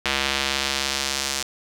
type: tone with band-pass filter sweep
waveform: square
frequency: 68.3 Hz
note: C#2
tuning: 25 cents flat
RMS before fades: -25 dBFS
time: 0.05-1.43 s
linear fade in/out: 5 ms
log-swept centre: 3000 to 6100 Hz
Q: 1.1
effects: 7-bit